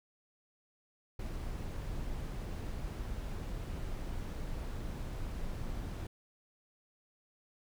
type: noise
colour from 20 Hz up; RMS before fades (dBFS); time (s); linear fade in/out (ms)
brown; -39; 1.19-6.07; 5
effects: none